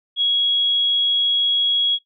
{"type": "tone", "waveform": "sine", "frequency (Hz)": 3322, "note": "G#7", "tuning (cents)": 0, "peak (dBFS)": -15, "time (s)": [0.16, 1.99], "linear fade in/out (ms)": 50, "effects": ["noise-tail reverb RT60 0.1 s tail -18 dB re dry"]}